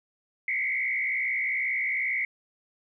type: tone with frequency modulation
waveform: sine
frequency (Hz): 2130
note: C7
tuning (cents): +30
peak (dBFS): -25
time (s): 0.48-2.25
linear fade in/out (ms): 2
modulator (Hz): 62.4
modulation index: 2.1
effects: none